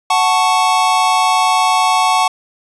square chord, F# minor, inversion none, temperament equal, 740 / 880 / 1108.7 Hz, F#5 / A5 / C#6, 0 / 0 / 0 cents, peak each -16 dBFS, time 0.1-2.28 s, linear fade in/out 5 ms, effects resampled to 24000 Hz + 8-bit

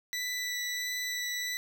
20% pulse tone with vibrato, 1975.5 Hz, B6, in tune, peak -27 dBFS, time 0.13-1.57 s, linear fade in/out 0 ms, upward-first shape sine, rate 1.5 Hz, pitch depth 9 cents each way, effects none

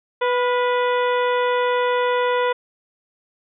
harmonic tone with a mistuned harmonic, 493.9 Hz, B4, in tune, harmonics 1 / 2 / 3 / 4 / 5 / 6 / 7, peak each -19 / -22 / -28 / -30 / -35 / -38 / -35 dBFS, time 0.21-2.53 s, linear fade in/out 10 ms, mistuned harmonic 3, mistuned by -45 cents, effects none

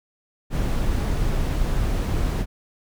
brown noise, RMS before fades -22 dBFS, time 0.5-2.46 s, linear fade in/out 50 ms, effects none

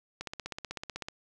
click train, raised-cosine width 0.2 ms, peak -20 dBFS, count 15, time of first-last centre 0.21-1.085 s, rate 16 Hz, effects none

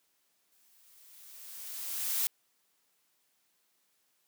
blue noise with exponential growth, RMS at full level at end -29 dBFS, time 0.52-2.27 s, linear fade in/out 1 ms, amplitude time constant 380 ms, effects white hiss -74 dBFS RMS until 4.27 s + high-pass 150 Hz 12 dB/octave

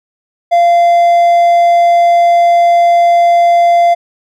triangle tone, 690 Hz, F5, 21 cents flat, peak -3 dBFS, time 0.51-3.95 s, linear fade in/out 20 ms, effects none

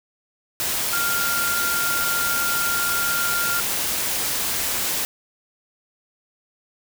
sine tone in noise, 1396.9 Hz, F6, in tune, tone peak -23 dBFS, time 0.93-3.6 s, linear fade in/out 0 ms, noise white, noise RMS -24 dBFS, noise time 0.6-5.05 s, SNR -2 dB, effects none

